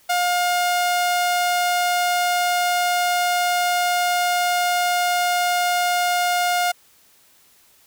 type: tone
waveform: sawtooth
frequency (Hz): 711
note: F5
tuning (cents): +31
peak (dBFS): -14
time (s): 0.09-6.72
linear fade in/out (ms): 10
effects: white hiss -55 dBFS RMS until 7.86 s